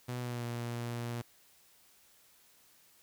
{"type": "tone with pitch glide", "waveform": "sawtooth", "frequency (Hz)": [123.47, 118.92], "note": ["B2", "A#2"], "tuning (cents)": [0, 35], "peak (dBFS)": -32, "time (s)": [0.08, 1.22], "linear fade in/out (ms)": 10, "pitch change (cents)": -65, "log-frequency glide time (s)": [0.2, 0.44], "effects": ["white hiss -64 dBFS RMS until 3.02 s"]}